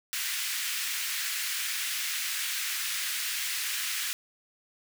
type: high-pass noise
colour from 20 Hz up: pink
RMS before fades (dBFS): -32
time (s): 0.13-4.13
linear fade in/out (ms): 0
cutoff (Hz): 1700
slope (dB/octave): 24
effects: none